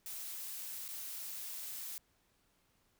blue noise with dropouts, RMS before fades -44 dBFS, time 0.06-1.98 s, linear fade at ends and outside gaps 1 ms, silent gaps 0.881-0.887 s, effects pink hiss -74 dBFS RMS until 2.99 s

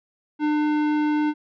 sine tone with tanh clipping, 300.6 Hz, D4, 40 cents sharp, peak -21 dBFS, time 0.39-1.34 s, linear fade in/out 50 ms, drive 16 dB, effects none

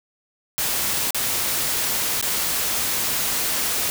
white noise with dropouts, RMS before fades -23 dBFS, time 0.58-3.9 s, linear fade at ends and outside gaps 0 ms, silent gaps 1.107-1.146 / 2.212-2.226 s, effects none

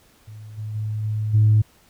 sine tone with level steps, 107.4 Hz, A2, 41 cents flat, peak -36 / -27 / -23 / -21 / -11 dBFS, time 0.27-1.62 s, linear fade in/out 10 ms, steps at 0.57 / 0.74 / 1.03 / 1.33 s, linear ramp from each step 20 ms, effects tanh soft clip ceiling -8 dBFS + pink hiss -56 dBFS RMS until 1.89 s

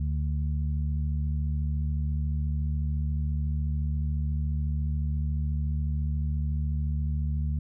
harmonic tone, 74.1 Hz, D2, 16 cents sharp, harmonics 1 / 2 / 3, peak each -26 / -32 / -40 dBFS, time 0-7.59 s, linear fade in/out 5 ms, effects none

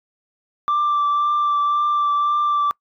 sine tone with vibrato, 1174.7 Hz, D6, in tune, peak -14 dBFS, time 0.68-2.71 s, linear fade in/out 0 ms, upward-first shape triangle, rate 1.9 Hz, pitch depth 17 cents each way, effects noise-tail reverb RT60 0.1 s tail -25 dB re dry + tanh soft clip ceiling -14 dBFS

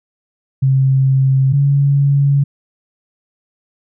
sine tone pair in turn, 133.7 / 140.58 Hz, C3 / C#3, +38 / +25 cents, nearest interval minor second, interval 87 cents, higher second, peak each -9 dBFS, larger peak neither, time 0.62-1.53 / 1.53-2.44 s, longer neither, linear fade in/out 10 ms, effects none

